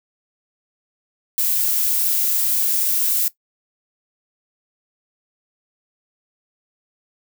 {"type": "noise", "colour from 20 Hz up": "violet", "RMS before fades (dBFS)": -19, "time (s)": [1.38, 3.28], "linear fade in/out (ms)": 0, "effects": ["noise-tail reverb RT60 0.1 s tail -17 dB re dry"]}